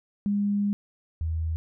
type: tone pair in turn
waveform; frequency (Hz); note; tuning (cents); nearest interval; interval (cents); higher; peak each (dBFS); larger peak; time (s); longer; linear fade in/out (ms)
sine; 203.4 / 80.72; G#3 / E2; -36 / -36; octave + major third; 1600; first; -22 / -25; first; 0.26-0.73 / 1.21-1.56; first; 0
effects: none